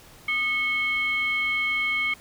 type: tone with frequency modulation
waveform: sine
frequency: 2195 Hz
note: C#7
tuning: 18 cents flat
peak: -22 dBFS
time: 0.28-2.14 s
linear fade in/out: 5 ms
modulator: 967 Hz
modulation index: 0.55
effects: pink hiss -50 dBFS RMS until 2.2 s